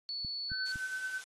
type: tone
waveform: sine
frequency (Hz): 4435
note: C#8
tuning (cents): 0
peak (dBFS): -35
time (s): 0.09-0.72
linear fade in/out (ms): 0
type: clicks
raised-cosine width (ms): 5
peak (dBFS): -32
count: 3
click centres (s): 0.248 / 0.518 / 0.758
type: tone with tremolo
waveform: sine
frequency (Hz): 1524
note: G6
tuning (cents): -49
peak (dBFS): -33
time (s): 0.49-1.23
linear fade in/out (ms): 50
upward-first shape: sine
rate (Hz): 9.3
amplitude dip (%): 50
type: noise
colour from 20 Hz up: blue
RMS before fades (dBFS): -43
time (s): 0.66-1.24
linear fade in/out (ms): 0
effects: low-pass 7000 Hz 12 dB/octave + AAC 32 kbps